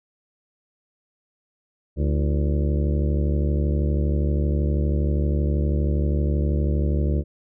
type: harmonic tone with a mistuned harmonic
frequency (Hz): 72.6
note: D2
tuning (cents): -19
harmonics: 1 / 2 / 3 / 4 / 5 / 6 / 7 / 8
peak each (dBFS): -20 / -26 / -30 / -32 / -34 / -36 / -37 / -38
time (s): 1.96-7.24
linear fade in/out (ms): 50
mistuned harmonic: 4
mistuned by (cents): +150
effects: none